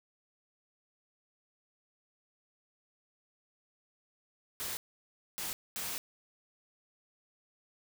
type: noise bursts at uneven times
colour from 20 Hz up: white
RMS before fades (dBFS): -38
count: 3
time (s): 4.6-4.77 / 5.38-5.53 / 5.76-5.98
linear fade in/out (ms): 0
effects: none